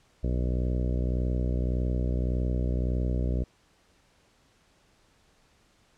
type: harmonic tone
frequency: 61.74 Hz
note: B1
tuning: in tune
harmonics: 1 / 2 / 3 / 4 / 5 / 6 / 7 / 8 / 9 / 10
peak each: -26 / -32 / -36 / -38 / -40 / -42 / -43 / -44 / -45 / -46 dBFS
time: 0.23-3.44 s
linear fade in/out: 10 ms
effects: pink hiss -64 dBFS RMS until 5.97 s + low-pass 8000 Hz 12 dB/octave